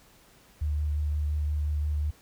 sine tone with vibrato, 74.7 Hz, D2, 30 cents sharp, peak -25 dBFS, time 0.61-2.11 s, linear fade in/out 10 ms, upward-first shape sine, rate 5.7 Hz, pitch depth 15 cents each way, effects pink hiss -58 dBFS RMS until 2.21 s

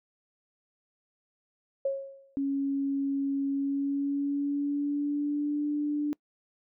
sine tone with exponential decay, 546 Hz, C#5, 26 cents flat, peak -23 dBFS, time 1.85-2.36 s, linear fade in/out 5 ms, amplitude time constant 110 ms
sine tone with pitch glide, 276.6 to 294.7 Hz, C#4 to D4, -4 to +6 cents, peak -26 dBFS, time 2.37-6.13 s, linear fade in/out 0 ms, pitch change +110 cents, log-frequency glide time 3.51-5.66 s
effects noise-tail reverb RT60 0.1 s tail -25 dB re dry

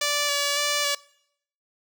5% pulse tone with vibrato, 578 Hz, D5, 28 cents flat, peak -11 dBFS, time 0.01-0.95 s, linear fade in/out 5 ms, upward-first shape square, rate 1.8 Hz, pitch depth 16 cents each way, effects noise-tail reverb RT60 0.7 s tail -22 dB re dry

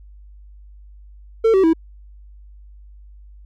triangle tone with pitch steps, 449.8 / 382.6 / 325.5 Hz, A4 / G4 / E4, +38 / -42 / -22 cents, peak -9 dBFS, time 1.44-1.734 s, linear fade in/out 10 ms, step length 98 ms, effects added 50 Hz sine -40 dBFS peak until 3.45 s

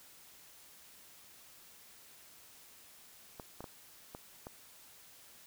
clicks, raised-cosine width 1 ms, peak -30 dBFS, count 5, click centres 3.398 / 3.606 / 3.642 / 4.149 / 4.469 s, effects white hiss -58 dBFS RMS until 5.46 s

